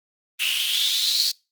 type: noise with high-pass filter sweep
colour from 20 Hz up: pink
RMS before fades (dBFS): -22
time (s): 0.39-1.32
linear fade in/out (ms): 20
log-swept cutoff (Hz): 2700 to 4500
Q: 7.6
effects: noise-tail reverb RT60 0.3 s tail -26 dB re dry + Opus 24 kbps